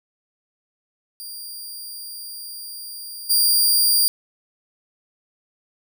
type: tone with level steps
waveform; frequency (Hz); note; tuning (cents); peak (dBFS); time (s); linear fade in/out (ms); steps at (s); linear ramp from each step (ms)
15% pulse; 4779; D8; +29; -26 / -8; 1.2-4.08; 0; 3.29; 20
effects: none